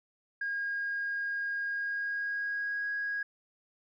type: tone with pitch glide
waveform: sine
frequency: 1628 to 1649.8 Hz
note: G#6 to G#6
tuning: -35 to -12 cents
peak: -30 dBFS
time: 0.41-3.23 s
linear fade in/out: 5 ms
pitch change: +23 cents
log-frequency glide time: 1.66-2.91 s
effects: tanh soft clip ceiling -26 dBFS